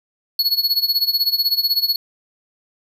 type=tone with tremolo; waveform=square; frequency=4376 Hz; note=C#8; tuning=23 cents flat; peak=-13 dBFS; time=0.39-1.96 s; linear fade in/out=2 ms; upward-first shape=sine; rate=16 Hz; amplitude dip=85%; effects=9-bit